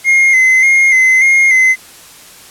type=tone with vibrato; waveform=triangle; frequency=2093 Hz; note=C7; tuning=in tune; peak=-4 dBFS; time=0.04-1.76 s; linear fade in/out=50 ms; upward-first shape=square; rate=1.7 Hz; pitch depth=36 cents each way; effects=white hiss -37 dBFS RMS until 2.5 s + low-pass 12000 Hz 12 dB/octave